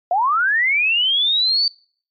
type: linear sweep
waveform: sine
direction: up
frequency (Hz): 674 to 4615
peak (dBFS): -14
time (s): 0.11-1.68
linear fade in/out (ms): 2
effects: noise-tail reverb RT60 0.5 s tail -25 dB re dry + MP3 32 kbps